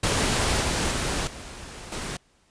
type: noise with level steps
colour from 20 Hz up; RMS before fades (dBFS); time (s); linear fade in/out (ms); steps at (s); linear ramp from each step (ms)
pink; -23 / -25 / -27 / -40 / -32; 0.03-2.17; 5; 0.61 / 0.91 / 1.27 / 1.92; 2
effects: pink hiss -63 dBFS RMS until 2.5 s + resampled to 22050 Hz